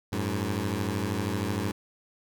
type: beating tone pair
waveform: 15% pulse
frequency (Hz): 93.9 / 106.9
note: F#2 / A2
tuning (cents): +26 / -49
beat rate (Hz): 13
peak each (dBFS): -24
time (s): 0.12-1.72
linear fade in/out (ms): 10
effects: none